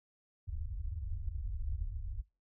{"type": "low-pass noise", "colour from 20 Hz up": "pink", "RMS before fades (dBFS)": -38, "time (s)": [0.47, 2.22], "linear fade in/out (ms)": 20, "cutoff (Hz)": 100, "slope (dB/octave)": 96, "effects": ["noise-tail reverb RT60 0.3 s tail -24 dB re dry"]}